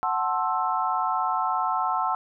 sine chord, F# half-diminished seventh, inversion none, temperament equal with one note detuned, 740 / 880 / 1056.8 / 1318.5 Hz, F#5 / A5 / C6 / E6, 0 / 0 / +17 / 0 cents, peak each -28 dBFS, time 0.03-2.15 s, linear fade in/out 0 ms, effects none

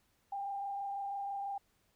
sine tone with frequency modulation, 797 Hz, G5, 28 cents sharp, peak -36 dBFS, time 0.32-1.58 s, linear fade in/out 5 ms, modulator 26.1 Hz, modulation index 0.55, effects pink hiss -74 dBFS RMS until 1.95 s

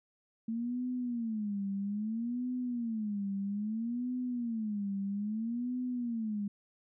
sine tone with vibrato, 222.4 Hz, A3, 19 cents sharp, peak -32 dBFS, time 0.48-6.48 s, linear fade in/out 5 ms, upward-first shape sine, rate 0.61 Hz, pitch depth 210 cents each way, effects none

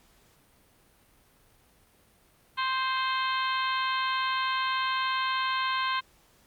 harmonic tone with a mistuned harmonic, 523.3 Hz, C5, in tune, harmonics 2 / 3 / 4 / 5 / 6 / 7 / 8, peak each -28 / -33 / -37 / -38 / -36 / -40 / -40 dBFS, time 2.57-6.01 s, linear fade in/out 20 ms, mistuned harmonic 5, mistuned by -23 cents, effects pink hiss -62 dBFS RMS until 6.46 s + Opus 48 kbps

